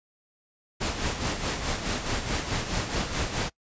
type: noise with tremolo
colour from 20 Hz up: pink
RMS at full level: -27 dBFS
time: 0.8-3.5 s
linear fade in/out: 20 ms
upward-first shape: sine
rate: 4.7 Hz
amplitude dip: 55%
effects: noise-tail reverb RT60 0.1 s tail -23 dB re dry + resampled to 16000 Hz